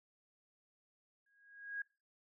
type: tone with exponential growth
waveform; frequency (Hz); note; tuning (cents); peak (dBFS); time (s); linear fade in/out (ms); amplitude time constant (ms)
sine; 1642; G#6; -20; -36; 1.26-1.82; 5; 120
effects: noise-tail reverb RT60 0.3 s tail -22 dB re dry